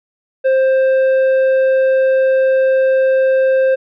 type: tone with tanh clipping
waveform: sine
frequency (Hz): 527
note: C5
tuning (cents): +12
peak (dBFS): -11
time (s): 0.44-3.76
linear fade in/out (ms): 20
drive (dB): 7
effects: none